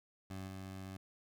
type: tone with level steps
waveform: 20% pulse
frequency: 95.2 Hz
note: F#2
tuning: 50 cents sharp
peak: -38 / -40 dBFS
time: 0.3-0.97 s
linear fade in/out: 5 ms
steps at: 0.47 s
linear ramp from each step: 10 ms
effects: none